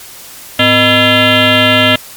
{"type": "tone with frequency modulation", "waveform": "sine", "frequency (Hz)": 1703, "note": "G#6", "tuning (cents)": 43, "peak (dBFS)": -5, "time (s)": [0.59, 1.96], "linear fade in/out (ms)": 5, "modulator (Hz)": 362, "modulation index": 4.7, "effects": ["white hiss -32 dBFS RMS until 2.16 s", "MP3 96 kbps"]}